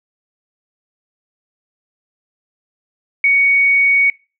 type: tone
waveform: sine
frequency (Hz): 2235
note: C#7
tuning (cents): +14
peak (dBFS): -9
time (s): 3.24-4.1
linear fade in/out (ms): 2
effects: noise-tail reverb RT60 0.3 s tail -21 dB re dry